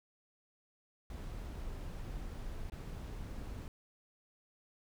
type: noise with dropouts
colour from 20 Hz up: brown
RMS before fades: -43 dBFS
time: 1.1-3.68 s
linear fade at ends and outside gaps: 1 ms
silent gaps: 2.699-2.72 s
effects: none